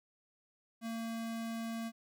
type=tone; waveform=square; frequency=227.7 Hz; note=A#3; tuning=40 cents flat; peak=-38 dBFS; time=0.81-1.92 s; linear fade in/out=50 ms; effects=none